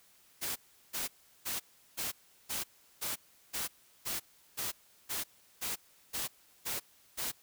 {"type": "noise bursts", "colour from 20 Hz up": "white", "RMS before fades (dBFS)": -36, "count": 14, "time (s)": [0.41, 7.32], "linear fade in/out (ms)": 20, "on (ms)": 150, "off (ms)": 370, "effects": ["white hiss -64 dBFS RMS until 7.42 s"]}